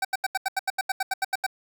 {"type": "tone bursts", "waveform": "25% pulse", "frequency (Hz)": 768, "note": "G5", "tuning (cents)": -36, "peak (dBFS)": -19, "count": 14, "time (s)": [0.02, 1.465], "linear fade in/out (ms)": 5, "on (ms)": 28, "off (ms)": 81, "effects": []}